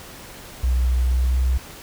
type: tone with pitch glide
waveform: sine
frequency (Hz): 62.3 to 63.83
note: B1 to C2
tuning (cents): +16 to -42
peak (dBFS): -15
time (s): 0.63-1.58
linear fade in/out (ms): 10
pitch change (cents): +42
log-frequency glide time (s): 1.02-1.41
effects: tanh soft clip ceiling -12 dBFS + pink hiss -40 dBFS RMS until 1.82 s